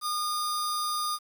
sawtooth tone pair together, 1216.5 / 2433 Hz, D#6 / D#7, -39 / -39 cents, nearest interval octave, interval 1200 cents, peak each -24 / -30 dBFS, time 0.01-1.19 s, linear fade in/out 50 ms, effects 9-bit

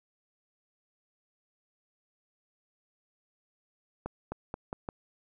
accelerating click train, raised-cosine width 1 ms, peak -21 dBFS, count 5, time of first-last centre 4.06-4.889 s, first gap 260 ms, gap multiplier 0.85, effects none

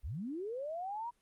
sine linear sweep, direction up, 43.21 to 975 Hz, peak -37 dBFS, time 0.03-1.11 s, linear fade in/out 20 ms, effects pink hiss -75 dBFS RMS until 1.21 s + Opus 32 kbps

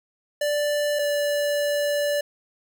square tone pair in turn, 587.3 / 581.9 Hz, D5 / D5, 0 / -16 cents, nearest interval unison, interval 16 cents, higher first, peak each -22 dBFS, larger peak neither, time 0.41-0.99 / 0.99-2.21 s, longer second, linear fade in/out 5 ms, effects none

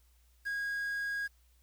triangle tone with quantisation, 1639 Hz, G#6, 23 cents flat, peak -31 dBFS, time 0.45-1.28 s, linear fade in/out 20 ms, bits 9, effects added 60 Hz sine -63 dBFS peak until 1.62 s + white hiss -72 dBFS RMS until 1.62 s

